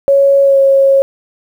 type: tone with pitch glide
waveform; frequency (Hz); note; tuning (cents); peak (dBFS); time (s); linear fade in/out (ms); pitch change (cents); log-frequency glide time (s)
sine; 554.4 to 545.5; C#5 to C#5; 0 to -28; -5; 0.08-1.02; 0; -28; 0.43-0.59
effects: 7-bit